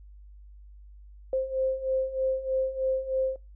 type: beating tone pair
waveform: sine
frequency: 523.3 / 526.5 Hz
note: C5 / C5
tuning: 0 / +11 cents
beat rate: 3.2 Hz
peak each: -31 / -27 dBFS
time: 1.33-3.36 s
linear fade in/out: 2 ms
effects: noise-tail reverb RT60 0.2 s tail -21 dB re dry + added 50 Hz sine -46 dBFS peak until 3.55 s